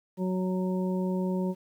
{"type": "harmonic tone", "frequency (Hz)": 185, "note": "F#3", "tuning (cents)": 0, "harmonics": [1, 2, 3, 5], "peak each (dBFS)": [-27, -33, -37, -41], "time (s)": [0.17, 1.55], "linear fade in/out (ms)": 50, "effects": ["10-bit"]}